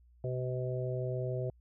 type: harmonic tone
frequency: 127 Hz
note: B2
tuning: 49 cents sharp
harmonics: 1 / 3 / 4 / 5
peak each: -34 / -39 / -40 / -41 dBFS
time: 0.24-1.5 s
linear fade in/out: 2 ms
effects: added 60 Hz sine -59 dBFS peak until 1.6 s